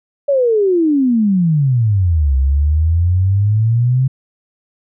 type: exponential two-way sweep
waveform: sine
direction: down then up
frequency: 579 to 65.41 to 133.6 Hz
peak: -10 dBFS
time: 0.28-4.08 s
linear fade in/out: 10 ms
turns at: 2.36 s
effects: none